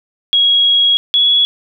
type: tone pair in turn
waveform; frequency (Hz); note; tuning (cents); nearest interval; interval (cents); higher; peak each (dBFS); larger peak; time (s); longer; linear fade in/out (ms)
sine; 3310 / 3370; G#7 / G#7; -6 / +25; unison; 31; second; -8; neither; 0.33-0.97 / 1.14-1.45; first; 0
effects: none